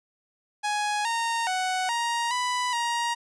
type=tone with pitch steps; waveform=sawtooth; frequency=834 / 924 / 743 / 938 / 992 / 942 Hz; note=G#5 / A#5 / F#5 / A#5 / B5 / A#5; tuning=+7 / -16 / +7 / +11 / +7 / +18 cents; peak=-21 dBFS; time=0.63-3.15 s; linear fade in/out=20 ms; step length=420 ms; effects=resampled to 22050 Hz